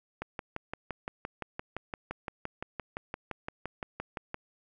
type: click train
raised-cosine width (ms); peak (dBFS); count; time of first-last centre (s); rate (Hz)
0.5; -20; 25; 0.22-4.344; 5.82
effects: none